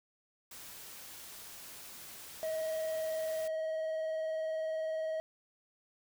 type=noise; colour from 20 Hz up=white; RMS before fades=-49 dBFS; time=0.51-3.48 s; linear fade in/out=5 ms
type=tone with vibrato; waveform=triangle; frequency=636 Hz; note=D#5; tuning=38 cents sharp; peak=-31 dBFS; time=2.43-5.2 s; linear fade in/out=0 ms; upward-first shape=triangle; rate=20 Hz; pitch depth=29 cents each way
effects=none